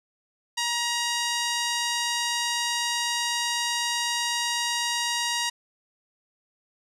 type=tone with low-pass filter; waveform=5% pulse; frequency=948 Hz; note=A#5; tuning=29 cents sharp; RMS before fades=-27 dBFS; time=0.57-5.5 s; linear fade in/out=10 ms; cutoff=6500 Hz; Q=0.67; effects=none